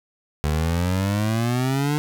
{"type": "exponential sweep", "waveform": "25% pulse", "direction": "up", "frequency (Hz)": [73.8, 151.2], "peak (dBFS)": -16, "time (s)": [0.44, 1.98], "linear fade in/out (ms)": 0, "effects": []}